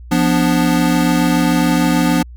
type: chord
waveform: square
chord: B diminished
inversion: second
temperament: equal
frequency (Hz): 174.61 / 246.9 / 293.7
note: F3 / B3 / D4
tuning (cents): 0 / 0 / 0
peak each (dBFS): -17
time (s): 0.11-2.23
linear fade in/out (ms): 10
effects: added 60 Hz sine -32 dBFS peak until 2.36 s